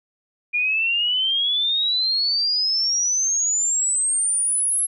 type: exponential sweep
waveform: sine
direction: up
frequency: 2410 to 11120 Hz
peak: -18 dBFS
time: 0.53-4.87 s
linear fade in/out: 20 ms
effects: none